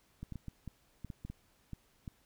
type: clicks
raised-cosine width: 5 ms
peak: -30 dBFS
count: 11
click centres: 0.23 / 0.323 / 0.357 / 0.483 / 0.677 / 1.047 / 1.102 / 1.25 / 1.3 / 1.733 / 2.078 s
effects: pink hiss -70 dBFS RMS until 2.25 s